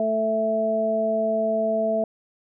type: harmonic tone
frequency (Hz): 220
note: A3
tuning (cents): 0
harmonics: 1 / 2 / 3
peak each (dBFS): -28 / -29 / -21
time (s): 0-2.04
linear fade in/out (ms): 2
effects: none